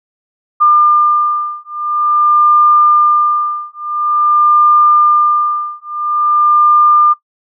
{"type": "beating tone pair", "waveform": "sine", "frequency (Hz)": [1200, 1200.48], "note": ["D6", "D6"], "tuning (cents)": [37, 38], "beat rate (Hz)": 0.48, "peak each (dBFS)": -11, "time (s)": [0.6, 7.14], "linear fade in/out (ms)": 20, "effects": ["noise-tail reverb RT60 0.1 s tail -18 dB re dry"]}